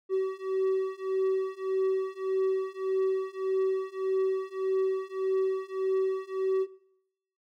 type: beating tone pair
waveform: triangle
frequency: 379.9 / 381.6 Hz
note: F#4 / G4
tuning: +46 / -47 cents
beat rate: 1.7 Hz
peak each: -27 dBFS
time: 0.09-6.67 s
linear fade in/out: 50 ms
effects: noise-tail reverb RT60 0.8 s tail -20 dB re dry